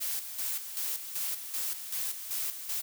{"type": "noise with tremolo", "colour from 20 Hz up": "blue", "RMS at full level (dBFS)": -33, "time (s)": [0, 2.82], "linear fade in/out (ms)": 20, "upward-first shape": "square", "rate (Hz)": 2.6, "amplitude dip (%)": 60, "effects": []}